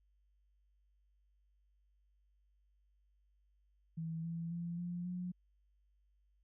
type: tone with pitch steps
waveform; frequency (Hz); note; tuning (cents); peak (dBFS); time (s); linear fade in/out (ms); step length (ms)
sine; 162.8 / 166.8 / 170.89 / 175.09 / 179.39; E3 / E3 / F3 / F3 / F3; -21 / +21 / -37 / +5 / +47; -38; 3.97-5.32; 10; 270
effects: added 50 Hz sine -70 dBFS peak until 6.43 s